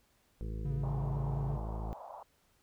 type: harmonic tone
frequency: 54 Hz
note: A1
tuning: 32 cents flat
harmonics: 1 / 2 / 3 / 4 / 6 / 7 / 8 / 9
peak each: -37 / -43 / -47 / -49 / -53 / -54 / -55 / -56 dBFS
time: 0.41-1.93 s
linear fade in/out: 0 ms
type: tone with vibrato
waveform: triangle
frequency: 138.2 Hz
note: C#3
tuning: 5 cents flat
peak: -31 dBFS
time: 0.65-1.57 s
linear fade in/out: 5 ms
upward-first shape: sine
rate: 8.4 Hz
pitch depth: 50 cents each way
type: band-pass noise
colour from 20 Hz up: white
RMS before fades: -48 dBFS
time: 0.83-2.23 s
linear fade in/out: 2 ms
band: 570 to 1000 Hz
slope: 48 dB/octave
effects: pink hiss -71 dBFS RMS until 2.62 s